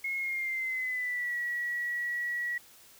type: tone with pitch glide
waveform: sine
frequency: 2164 to 1927.9 Hz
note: C#7 to B6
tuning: -42 to -42 cents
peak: -30 dBFS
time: 0.04-2.58 s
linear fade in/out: 5 ms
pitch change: -200 cents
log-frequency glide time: 0.18-1.37 s
effects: white hiss -56 dBFS RMS until 2.99 s